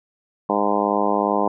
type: harmonic tone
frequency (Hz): 102.6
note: G#2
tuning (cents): -21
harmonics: 2 / 3 / 4 / 5 / 6 / 7 / 8 / 9 / 10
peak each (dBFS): -26 / -26 / -26 / -26 / -26 / -26 / -26 / -26 / -26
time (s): 0.49-1.48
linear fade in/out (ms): 5
effects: none